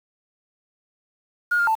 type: tone with pitch steps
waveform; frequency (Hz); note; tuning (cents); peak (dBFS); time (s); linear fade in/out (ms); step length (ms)
sine; 1431 / 1403 / 885; F6 / F6 / A5; +42 / +8 / +10; -16; 1.51-1.753; 10; 81
effects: tanh soft clip ceiling -13 dBFS + 7-bit